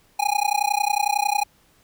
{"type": "tone with amplitude modulation", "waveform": "square", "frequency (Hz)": 822, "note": "G#5", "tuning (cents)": -18, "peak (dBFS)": -16, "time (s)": [0.19, 1.44], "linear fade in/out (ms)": 10, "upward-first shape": "sine", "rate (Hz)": 31, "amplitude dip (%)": 100, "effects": ["pink hiss -59 dBFS RMS until 1.83 s"]}